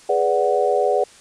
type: chord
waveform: sine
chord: G# half-diminished seventh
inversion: none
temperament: equal with one note detuned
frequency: 415.3 / 493.9 / 581.6 / 740 Hz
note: G#4 / B4 / D5 / F#5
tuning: 0 / 0 / -17 / 0 cents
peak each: -21 dBFS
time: 0.09-1.04 s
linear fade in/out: 5 ms
effects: white hiss -47 dBFS RMS until 1.2 s + resampled to 22050 Hz